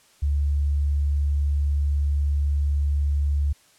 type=tone; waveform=sine; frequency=71.9 Hz; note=D2; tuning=36 cents flat; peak=-19 dBFS; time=0.22-3.53 s; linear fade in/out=10 ms; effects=white hiss -57 dBFS RMS until 3.78 s + low-pass 10000 Hz 12 dB/octave